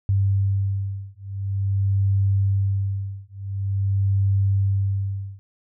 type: beating tone pair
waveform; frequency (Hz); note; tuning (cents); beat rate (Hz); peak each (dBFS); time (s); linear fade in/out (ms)
sine; 98 / 98.47; G2 / G2; 0 / +8; 0.47; -22; 0.09-5.39; 0
effects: none